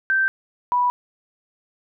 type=tone pair in turn; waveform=sine; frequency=1559 / 982.1 Hz; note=G6 / B5; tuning=-10 / -10 cents; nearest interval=minor sixth; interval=800 cents; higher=first; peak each=-16 dBFS; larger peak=neither; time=0.1-0.28 / 0.72-0.9 s; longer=neither; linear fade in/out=0 ms; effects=none